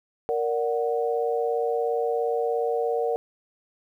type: chord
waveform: sine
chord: Bb augmented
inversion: none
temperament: equal with one note detuned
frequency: 466.2 / 583.3 / 740 Hz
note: Bb4 / D5 / F#5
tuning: 0 / -12 / 0 cents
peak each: -24 / -30 / -29 dBFS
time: 0.29-3.16 s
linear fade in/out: 0 ms
effects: 10-bit